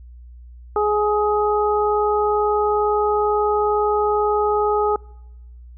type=harmonic tone; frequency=418.9 Hz; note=G#4; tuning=15 cents sharp; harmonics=1 / 2 / 3; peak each=-18 / -21 / -23 dBFS; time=0.76-4.96 s; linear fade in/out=2 ms; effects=noise-tail reverb RT60 1.0 s tail -26 dB re dry + added 60 Hz sine -38 dBFS peak until 5.77 s